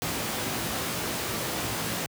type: noise with comb filter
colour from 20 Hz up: pink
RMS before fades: -30 dBFS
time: 0.02-2.06 s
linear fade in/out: 0 ms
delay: 18 ms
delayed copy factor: +0.5
effects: high-pass 100 Hz 12 dB/octave